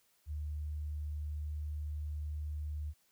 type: tone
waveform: sine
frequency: 75.1 Hz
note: D2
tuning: 39 cents sharp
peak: -36 dBFS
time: 0.26-2.94 s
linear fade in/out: 50 ms
effects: white hiss -72 dBFS RMS until 3.11 s